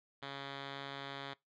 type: tone with low-pass filter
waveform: 5% pulse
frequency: 138.59 Hz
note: C#3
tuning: in tune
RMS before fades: -45 dBFS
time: 0.22-1.34 s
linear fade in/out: 10 ms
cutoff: 3200 Hz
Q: 4.7
effects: noise-tail reverb RT60 0.2 s tail -23 dB re dry